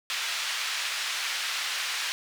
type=band-pass noise; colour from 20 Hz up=white; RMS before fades=-31 dBFS; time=0.1-2.12 s; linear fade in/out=0 ms; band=1400 to 4000 Hz; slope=12 dB/octave; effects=none